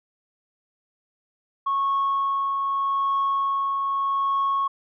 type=tone with tremolo; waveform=sine; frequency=1100 Hz; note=C#6; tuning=14 cents flat; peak=-18 dBFS; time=1.66-4.68 s; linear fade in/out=10 ms; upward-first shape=triangle; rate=0.82 Hz; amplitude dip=35%; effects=tanh soft clip ceiling -17 dBFS